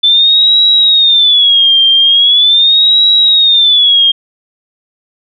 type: tone with vibrato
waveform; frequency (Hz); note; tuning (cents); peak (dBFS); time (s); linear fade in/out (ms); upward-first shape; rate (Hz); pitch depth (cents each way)
sine; 3507; A7; -6; -4; 0.03-4.12; 10; sine; 0.41; 170
effects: none